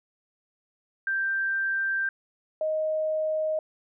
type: tone pair in turn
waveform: sine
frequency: 1574 / 624.6 Hz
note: G6 / D#5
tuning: +7 / +7 cents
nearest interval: octave + major third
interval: 1600 cents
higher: first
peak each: -24 dBFS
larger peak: neither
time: 1.07-2.09 / 2.61-3.59 s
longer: first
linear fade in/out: 2 ms
effects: none